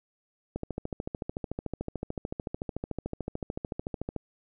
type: click train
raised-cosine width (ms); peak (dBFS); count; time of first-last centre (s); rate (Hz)
2; -19; 50; 0.56-4.163; 13.6
effects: none